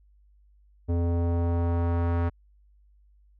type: tone with low-pass filter sweep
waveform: square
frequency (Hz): 85.5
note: F2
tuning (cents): -36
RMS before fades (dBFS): -25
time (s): 0.88-2.3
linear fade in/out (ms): 20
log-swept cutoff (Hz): 500 to 1400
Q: 1.1
effects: added 50 Hz sine -56 dBFS peak until 3.39 s